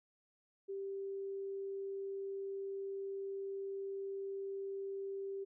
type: tone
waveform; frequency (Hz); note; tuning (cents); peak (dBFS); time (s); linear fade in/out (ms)
sine; 392; G4; 0; -39; 0.68-5.45; 20
effects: none